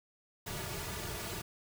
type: noise with comb filter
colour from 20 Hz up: pink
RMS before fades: -40 dBFS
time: 0.46-1.42 s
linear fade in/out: 10 ms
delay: 3.8 ms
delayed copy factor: -0.8
effects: none